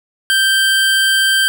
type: tone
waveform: 25% pulse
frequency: 1568 Hz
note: G6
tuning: in tune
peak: -7 dBFS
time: 0.3-1.48 s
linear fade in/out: 0 ms
effects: none

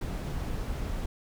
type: noise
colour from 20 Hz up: brown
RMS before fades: -33 dBFS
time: 0.01-1.06 s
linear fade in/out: 5 ms
effects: none

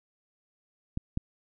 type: clicks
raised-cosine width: 5 ms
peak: -18 / -16 dBFS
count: 2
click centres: 0.974 / 1.174 s
effects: none

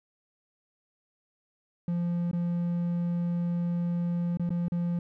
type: tone with dropouts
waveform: triangle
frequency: 173.1 Hz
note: F3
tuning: 15 cents flat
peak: -24 dBFS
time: 1.88-4.99 s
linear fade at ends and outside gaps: 2 ms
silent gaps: 2.313-2.331 / 4.372-4.396 / 4.493-4.504 / 4.683-4.72 s
effects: none

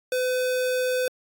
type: tone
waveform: square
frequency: 506 Hz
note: B4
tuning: 42 cents sharp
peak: -23 dBFS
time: 0.12-1.08 s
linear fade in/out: 2 ms
effects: AAC 64 kbps

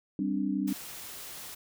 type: chord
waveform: sine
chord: G suspended fourth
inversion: none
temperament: equal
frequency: 196 / 261.6 / 293.7 Hz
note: G3 / C4 / D4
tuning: 0 / 0 / 0 cents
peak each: -31 / -33 / -31 dBFS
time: 0.19-0.73 s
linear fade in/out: 2 ms
type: noise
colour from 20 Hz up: white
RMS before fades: -43 dBFS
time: 0.67-1.55 s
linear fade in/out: 10 ms
effects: none

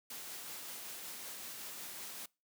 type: noise with tremolo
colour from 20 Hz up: white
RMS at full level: -45 dBFS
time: 0.1-2.26 s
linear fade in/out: 5 ms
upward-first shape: triangle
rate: 5.3 Hz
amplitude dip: 25%
effects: noise-tail reverb RT60 0.3 s tail -26 dB re dry + high-pass 150 Hz 12 dB/octave

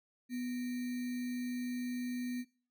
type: tone with sample-and-hold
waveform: sine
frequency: 246.9 Hz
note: B3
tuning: in tune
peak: -35 dBFS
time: 0.29-2.45 s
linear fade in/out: 50 ms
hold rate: 2100 Hz
effects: noise-tail reverb RT60 0.4 s tail -19 dB re dry

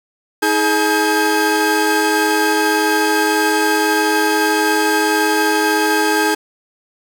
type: tone cluster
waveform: 45% pulse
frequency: 318.6 / 420.3 / 852 / 1597 Hz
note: D#4 / G#4 / G#5 / G6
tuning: +41 / +21 / +44 / +32 cents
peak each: -19 dBFS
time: 0.42-6.35 s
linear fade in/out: 10 ms
effects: 7-bit

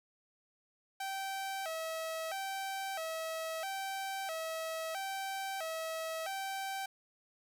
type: tone with vibrato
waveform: sawtooth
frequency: 708 Hz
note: F5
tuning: 23 cents sharp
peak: -33 dBFS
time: 1-6.86 s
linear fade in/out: 5 ms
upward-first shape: square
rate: 0.76 Hz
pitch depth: 160 cents each way
effects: none

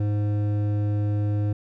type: tone with hard clipping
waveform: triangle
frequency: 103.83 Hz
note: G#2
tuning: in tune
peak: -23 dBFS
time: 0-1.53 s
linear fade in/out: 5 ms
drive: 14 dB
effects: none

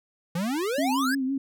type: exponential sweep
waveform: square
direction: up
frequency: 162.6 to 1728 Hz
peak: -26 dBFS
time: 0.35-1.15 s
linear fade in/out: 5 ms
type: tone with vibrato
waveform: sine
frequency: 266.6 Hz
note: C4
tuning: 33 cents sharp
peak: -24 dBFS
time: 0.78-1.38 s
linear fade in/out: 5 ms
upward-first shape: sine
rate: 5.9 Hz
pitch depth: 57 cents each way
effects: none

